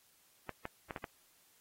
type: clicks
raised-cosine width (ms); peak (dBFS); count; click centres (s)
0.5; -25; 5; 0.493 / 0.654 / 0.908 / 0.962 / 1.042
effects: white hiss -68 dBFS RMS until 1.6 s + AAC 48 kbps